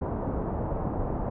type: low-pass noise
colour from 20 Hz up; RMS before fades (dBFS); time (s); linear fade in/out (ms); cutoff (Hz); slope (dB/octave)
pink; -30; 0.01-1.3; 10; 940; 24
effects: none